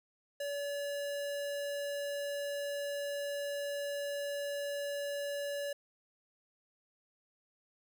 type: tone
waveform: square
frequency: 571 Hz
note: D5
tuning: 49 cents flat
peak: -36 dBFS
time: 0.4-5.73 s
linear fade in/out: 5 ms
effects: none